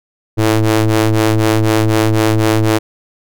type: ring-modulated tone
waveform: sawtooth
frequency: 110 Hz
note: A2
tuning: in tune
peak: -3 dBFS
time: 0.37-2.79 s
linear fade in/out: 20 ms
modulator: 218 Hz
effects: none